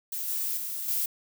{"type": "noise with level steps", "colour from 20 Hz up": "violet", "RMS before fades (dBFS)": [-33, -30, -34, -28], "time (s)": [0.12, 1.06], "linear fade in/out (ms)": 5, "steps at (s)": [0.28, 0.57, 0.88], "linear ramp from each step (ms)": 2, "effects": []}